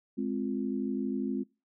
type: chord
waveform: sine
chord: F minor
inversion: first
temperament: just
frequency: 209.5 / 261.9 / 349.2 Hz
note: Ab3 / C4 / F4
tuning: +15 / +2 / 0 cents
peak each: -33 / -32 / -37 dBFS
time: 0.17-1.44 s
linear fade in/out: 20 ms
effects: noise-tail reverb RT60 0.3 s tail -24 dB re dry